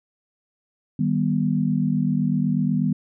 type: chord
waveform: sine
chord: Eb augmented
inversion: none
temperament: equal with one note detuned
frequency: 155.56 / 196 / 244.1 Hz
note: Eb3 / G3 / B3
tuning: 0 / 0 / -20 cents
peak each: -23 dBFS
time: 0.99-2.93 s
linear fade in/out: 5 ms
effects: none